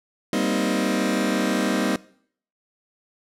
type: chord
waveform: sawtooth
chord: C minor seventh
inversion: second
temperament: just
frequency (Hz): 196.22 / 235.5 / 261.6 / 314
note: G3 / Bb3 / C4 / Eb4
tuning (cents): +2 / +18 / 0 / +16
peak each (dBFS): -22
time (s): 0.33-1.96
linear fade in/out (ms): 2
effects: noise-tail reverb RT60 0.6 s tail -21 dB re dry + low-pass 11000 Hz 12 dB/octave